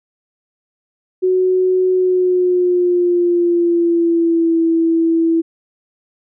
sine tone with pitch glide, 370 to 329.6 Hz, F#4 to E4, 0 to 0 cents, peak -11 dBFS, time 1.22-5.42 s, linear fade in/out 20 ms, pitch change -200 cents, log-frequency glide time 1.92-4.59 s, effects none

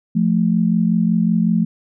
sine tone pair together, 174.61 / 220 Hz, F3 / A3, 0 / 0 cents, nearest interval major third, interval 400 cents, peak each -16 dBFS, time 0.15-1.65 s, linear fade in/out 10 ms, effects none

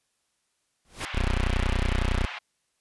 pink noise with exponential growth, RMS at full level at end -29 dBFS, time 0.85-1.05 s, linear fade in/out 0 ms, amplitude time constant 43 ms
white band-pass noise, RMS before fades -37 dBFS, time 1-2.39 s, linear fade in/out 10 ms, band 740 to 3000 Hz, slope 24 dB/octave
20% pulse tone, 30.85 Hz, B0, 1 cent flat, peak -18 dBFS, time 1.14-2.26 s, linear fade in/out 10 ms
effects white hiss -74 dBFS RMS until 2.8 s + resampled to 24000 Hz

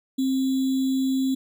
sine tone with sample-and-hold, 264.5 Hz, C4, 19 cents sharp, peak -20 dBFS, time 0.18-1.35 s, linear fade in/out 10 ms, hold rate 3675 Hz, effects none

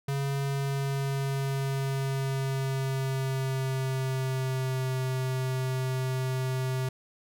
square tone with pitch glide, 138.59 to 130.06 Hz, C#3 to C3, 0 to -10 cents, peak -28 dBFS, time 0.08-6.89 s, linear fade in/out 5 ms, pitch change -110 cents, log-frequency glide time 0.47-4.99 s, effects none

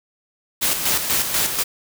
white noise with tremolo, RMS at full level -19 dBFS, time 0.61-1.64 s, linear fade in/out 20 ms, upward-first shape square, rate 4.1 Hz, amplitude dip 50%, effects none

